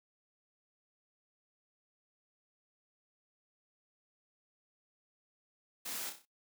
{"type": "noise with echo", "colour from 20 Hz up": "white", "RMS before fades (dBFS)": -41, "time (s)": [5.85, 6.1], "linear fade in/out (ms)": 10, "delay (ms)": 31, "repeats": 5, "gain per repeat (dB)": -6, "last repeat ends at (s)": 6.255, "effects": ["noise-tail reverb RT60 0.2 s tail -25 dB re dry", "high-pass 200 Hz 12 dB/octave"]}